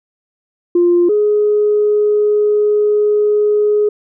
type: tone pair in turn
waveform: sine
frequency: 349.2 / 418.6 Hz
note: F4 / G#4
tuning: 0 / +14 cents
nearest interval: minor third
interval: 314 cents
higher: second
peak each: -7 / -9 dBFS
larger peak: first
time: 0.75-1.09 / 1.09-3.89 s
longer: second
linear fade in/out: 5 ms
effects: tanh soft clip ceiling -4 dBFS

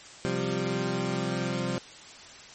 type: chord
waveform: 20% pulse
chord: C suspended fourth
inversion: none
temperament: equal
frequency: 130.81 / 174.61 / 196 Hz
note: C3 / F3 / G3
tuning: 0 / 0 / 0 cents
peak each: -27 dBFS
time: 0.25-1.78 s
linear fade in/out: 0 ms
effects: white hiss -47 dBFS RMS until 2.54 s + MP3 32 kbps

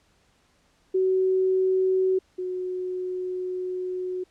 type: tone pair in turn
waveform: sine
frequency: 375.7 / 366.7 Hz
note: F#4 / F#4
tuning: +26 / -15 cents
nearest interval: unison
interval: 41 cents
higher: first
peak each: -19 / -27 dBFS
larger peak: first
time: 0.94-2.19 / 2.38-4.24 s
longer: second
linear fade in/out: 10 ms
effects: pink hiss -64 dBFS RMS until 4.3 s + low-pass 8000 Hz 12 dB/octave

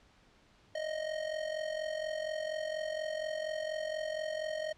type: tone with amplitude modulation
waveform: square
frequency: 622.3 Hz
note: D#5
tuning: in tune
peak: -32 dBFS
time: 0.75-4.73 s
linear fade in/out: 5 ms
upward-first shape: sine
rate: 44.2 Hz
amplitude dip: 70%
effects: pink hiss -64 dBFS RMS until 4.77 s + low-pass 5000 Hz 12 dB/octave

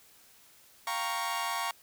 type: chord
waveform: sawtooth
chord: G half-diminished seventh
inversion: third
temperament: equal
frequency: 698.5 / 784 / 932.3 / 1108.7 Hz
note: F5 / G5 / Bb5 / Db6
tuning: 0 / 0 / 0 / 0 cents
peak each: -35 / -37 / -31 / -31 dBFS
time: 0.87-1.71 s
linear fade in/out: 2 ms
effects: white hiss -59 dBFS RMS until 1.82 s

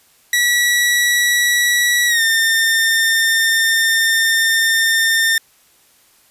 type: tone with pitch glide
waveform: sawtooth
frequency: 1938 to 1808.2 Hz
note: B6 to A6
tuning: -33 to +47 cents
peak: -9 dBFS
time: 0.33-5.38 s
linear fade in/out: 2 ms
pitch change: -120 cents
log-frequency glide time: 2.07-2.22 s
effects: white hiss -53 dBFS RMS until 6.3 s + resampled to 32000 Hz

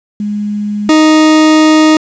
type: tone pair in turn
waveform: sine / 40% pulse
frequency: 207.7 / 311.2 Hz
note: G#3 / D#4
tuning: 0 / 0 cents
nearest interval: perfect fifth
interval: 700 cents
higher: second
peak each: -13 / -3 dBFS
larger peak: second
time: 0.2-0.89 / 0.89-1.97 s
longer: second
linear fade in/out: 2 ms
effects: resampled to 16000 Hz + 7-bit

